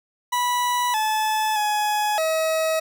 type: tone with pitch steps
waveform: 40% pulse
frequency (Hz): 981 / 865 / 842 / 639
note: B5 / A5 / G#5 / D#5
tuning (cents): -12 / -30 / +24 / +46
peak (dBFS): -19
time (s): 0.32-2.8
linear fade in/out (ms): 10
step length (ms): 620
effects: none